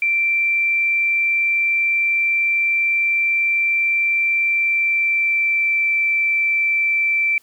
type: tone with pitch glide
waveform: sine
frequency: 2349 to 2335 Hz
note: D7 to D7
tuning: 0 to -11 cents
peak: -15 dBFS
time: 0.02-7.38 s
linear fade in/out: 2 ms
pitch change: -11 cents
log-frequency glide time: 4.48-5.93 s
effects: white hiss -56 dBFS RMS until 7.42 s